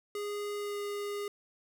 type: tone with pitch glide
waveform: square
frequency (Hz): 411.9 to 408.8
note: G#4 to G#4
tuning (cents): -14 to -27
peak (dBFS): -35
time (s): 0.15-1.28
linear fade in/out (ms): 2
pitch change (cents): -13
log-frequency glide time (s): 0.56-0.79
effects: none